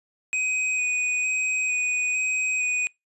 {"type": "tone with vibrato", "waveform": "square", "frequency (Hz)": 2500, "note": "D#7", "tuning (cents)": 8, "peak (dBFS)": -23, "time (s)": [0.33, 2.87], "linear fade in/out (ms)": 0, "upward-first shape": "square", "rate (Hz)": 1.1, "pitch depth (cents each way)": 11, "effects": ["noise-tail reverb RT60 0.2 s tail -25 dB re dry", "resampled to 24000 Hz"]}